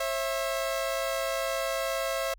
sawtooth tone pair together, 539.9 / 659.3 Hz, C#5 / E5, -46 / 0 cents, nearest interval minor third, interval 346 cents, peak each -27 / -27 dBFS, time 0-2.34 s, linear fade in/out 5 ms, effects added 41 Hz sine -50 dBFS peak until 2.38 s

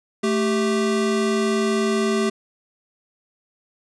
square tone pair together, 220 / 392 Hz, A3 / G4, 0 / 0 cents, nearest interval minor seventh, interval 1000 cents, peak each -22 dBFS, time 0.23-2.3 s, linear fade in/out 10 ms, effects resampled to 22050 Hz

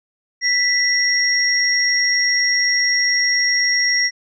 sine tone pair together, 1975.5 / 5588 Hz, B6 / F8, 0 / 0 cents, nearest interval octave + tritone, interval 1800 cents, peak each -17 dBFS, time 0.41-4.11 s, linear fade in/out 50 ms, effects none

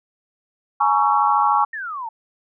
sine chord, A# half-diminished seventh, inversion third, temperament just, 839.1 / 932.3 / 1118.8 / 1342.6 Hz, G#5 / A#5 / C#6 / E6, +18 / 0 / +16 / +31 cents, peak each -18 / -22 / -18 / -24 dBFS, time 0.8-1.65 s, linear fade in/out 10 ms
sine exponential sweep, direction down, 1864.7 to 866 Hz, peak -26 dBFS, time 1.73-2.09 s, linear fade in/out 5 ms
effects none

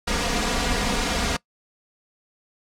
pink noise with comb filter, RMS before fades -23 dBFS, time 0.07-1.37 s, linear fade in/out 10 ms, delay 4.2 ms, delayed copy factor +0.7, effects noise-tail reverb RT60 0.1 s tail -22 dB re dry + low-pass 7000 Hz 12 dB/octave

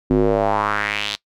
square tone with band-pass filter sweep, 51.91 Hz, G#1, in tune, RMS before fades -19 dBFS, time 0.1-1.16 s, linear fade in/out 5 ms, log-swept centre 290 to 4000 Hz, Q 3, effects noise-tail reverb RT60 0.1 s tail -21 dB re dry

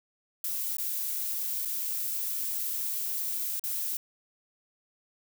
violet noise with dropouts, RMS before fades -32 dBFS, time 0.44-3.97 s, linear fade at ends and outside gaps 2 ms, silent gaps 0.769-0.783 / 1.651-1.655 / 3.596-3.638 s, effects none

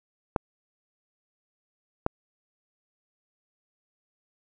clicks, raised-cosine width 1 ms, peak -9 dBFS, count 2, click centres 0.362 / 2.064 s, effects none

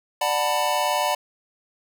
square chord, B minor seventh, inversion first, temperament just, 592.7 / 740.8 / 889 / 987.8 Hz, D5 / F#5 / A5 / B5, +16 / +2 / +18 / 0 cents, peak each -27 dBFS, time 0.21-1.15 s, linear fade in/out 5 ms, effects none

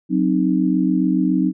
sine chord, C diminished, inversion second, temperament equal with one note detuned, 185 / 261.6 / 308.8 Hz, Gb3 / C4 / Eb4, 0 / 0 / -13 cents, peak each -19 dBFS, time 0.09-1.53 s, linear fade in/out 50 ms, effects none

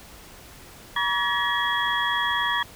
sine tone cluster, 959 / 1138 / 1702 / 1902 / 3319 Hz, A#5 / C#6 / G#6 / A#6 / G#7, +49 / +45 / +42 / +34 / -2 cents, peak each -28 dBFS, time 0.96-2.63 s, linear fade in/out 5 ms, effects pink hiss -46 dBFS RMS until 2.75 s

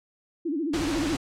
sine tone with vibrato, 307.8 Hz, D#4, 19 cents flat, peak -25 dBFS, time 0.45-1.16 s, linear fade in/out 10 ms, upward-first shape sine, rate 14 Hz, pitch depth 190 cents each way
pink noise, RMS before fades -31 dBFS, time 0.73-1.17 s, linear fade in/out 10 ms
effects low-pass 7000 Hz 12 dB/octave

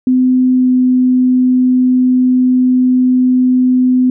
sine tone with pitch glide, 254.9 to 253.4 Hz, C4 to B3, -45 to +45 cents, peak -7 dBFS, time 0.07-4.1 s, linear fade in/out 2 ms, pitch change -10 cents, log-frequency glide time 0.55-0.68 s, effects none

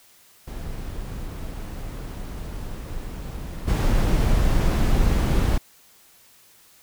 brown noise with level steps, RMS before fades -32 / -19 dBFS, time 0.47-5.58 s, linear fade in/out 5 ms, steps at 3.67 s, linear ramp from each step 20 ms, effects white hiss -54 dBFS RMS until 6.82 s

